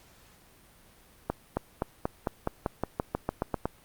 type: accelerating click train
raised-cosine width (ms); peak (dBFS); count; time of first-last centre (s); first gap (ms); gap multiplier
1; -13; 14; 1.3-3.656; 270; 0.93
effects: pink hiss -58 dBFS RMS until 3.84 s + Opus 48 kbps